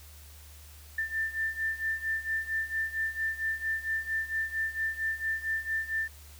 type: beating tone pair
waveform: sine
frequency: 1780 / 1784.4 Hz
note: A6 / A6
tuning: +20 / +24 cents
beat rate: 4.4 Hz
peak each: -34 / -31 dBFS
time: 0.98-6.08 s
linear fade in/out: 5 ms
effects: added 74 Hz sine -49 dBFS peak until 6.39 s + white hiss -54 dBFS RMS until 6.39 s